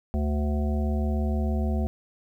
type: harmonic tone with a mistuned harmonic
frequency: 73.6 Hz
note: D2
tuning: 4 cents sharp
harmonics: 1 / 3 / 5 / 7 / 9 / 10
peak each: -24 / -29 / -37 / -40 / -38 / -41 dBFS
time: 0.14-1.87 s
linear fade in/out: 0 ms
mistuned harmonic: 10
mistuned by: +30 cents
effects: 10-bit